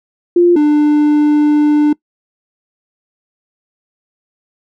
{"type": "tone pair in turn", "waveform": ["sine", "triangle"], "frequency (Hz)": [349.2, 297.6], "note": ["F4", "D4"], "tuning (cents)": [0, 23], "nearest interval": "minor third", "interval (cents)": 277, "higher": "first", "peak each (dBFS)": -5, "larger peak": "neither", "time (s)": [[0.36, 0.56], [0.56, 1.93]], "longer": "second", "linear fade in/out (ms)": 5, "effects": ["noise-tail reverb RT60 0.1 s tail -23 dB re dry"]}